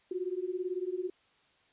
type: beating tone pair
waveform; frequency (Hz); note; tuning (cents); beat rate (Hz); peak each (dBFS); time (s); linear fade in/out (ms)
sine; 356 / 374; F4 / F#4; +33 / +19; 18; -35 / -35; 0.11-1.1; 5
effects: white hiss -67 dBFS RMS until 1.72 s + resampled to 8000 Hz